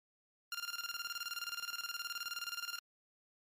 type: tone with tremolo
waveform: 15% pulse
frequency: 1396.9 Hz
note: F6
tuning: in tune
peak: -31 dBFS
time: 0.52-2.79 s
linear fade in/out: 2 ms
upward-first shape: square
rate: 19 Hz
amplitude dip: 75%
effects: MP3 64 kbps